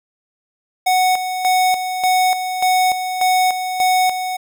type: tone with tremolo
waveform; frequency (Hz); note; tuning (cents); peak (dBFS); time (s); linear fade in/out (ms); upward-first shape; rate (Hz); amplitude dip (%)
square; 740; F#5; 0; -13; 0.86-4.37; 10; square; 1.7; 60
effects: none